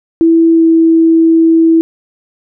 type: tone with pitch glide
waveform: sine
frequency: 329.6 to 327.1 Hz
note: E4 to E4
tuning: 0 to -13 cents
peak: -4 dBFS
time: 0.21-1.81 s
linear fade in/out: 0 ms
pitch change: -13 cents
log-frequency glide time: 0.53-0.63 s
effects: none